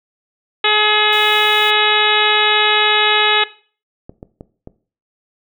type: harmonic tone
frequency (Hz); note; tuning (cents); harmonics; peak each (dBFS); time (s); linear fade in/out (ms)
423.4; G#4; +33; 1 / 2 / 3 / 4 / 5 / 6 / 7 / 8 / 9; -20 / -20 / -20 / -20 / -20 / -20 / -20 / -20 / -20; 0.64-3.44; 5
type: noise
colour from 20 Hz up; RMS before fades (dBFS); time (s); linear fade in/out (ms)
white; -36; 1.12-1.71; 10
type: clicks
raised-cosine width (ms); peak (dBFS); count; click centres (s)
2; -19; 4; 4.095 / 4.229 / 4.409 / 4.674
effects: noise-tail reverb RT60 0.4 s tail -17 dB re dry